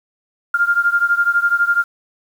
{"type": "beating tone pair", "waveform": "sine", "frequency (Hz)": [1396.9, 1408.9], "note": ["F6", "F6"], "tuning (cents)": [0, 15], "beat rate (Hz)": 12, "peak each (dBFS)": [-15, -17], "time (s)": [0.54, 1.84], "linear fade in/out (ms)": 5, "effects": ["7-bit"]}